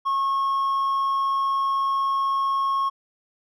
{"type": "tone with hard clipping", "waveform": "sine", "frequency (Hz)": 1091, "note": "C#6", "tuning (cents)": -28, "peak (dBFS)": -21, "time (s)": [0.05, 2.9], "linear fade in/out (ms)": 20, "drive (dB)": 2, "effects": []}